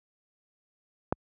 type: click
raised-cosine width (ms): 1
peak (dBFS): -11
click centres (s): 1.125
effects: high-pass 60 Hz 12 dB/octave